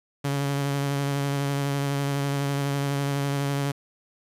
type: tone with vibrato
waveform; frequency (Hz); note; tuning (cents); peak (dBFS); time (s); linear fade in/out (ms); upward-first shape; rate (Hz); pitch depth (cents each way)
sawtooth; 140.5; C#3; +24; -20; 0.24-3.72; 10; sine; 12; 20
effects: resampled to 32000 Hz + 8-bit